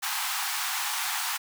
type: high-pass noise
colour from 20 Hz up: pink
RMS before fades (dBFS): -30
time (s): 0.02-1.38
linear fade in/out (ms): 20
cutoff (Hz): 760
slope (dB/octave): 96
effects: none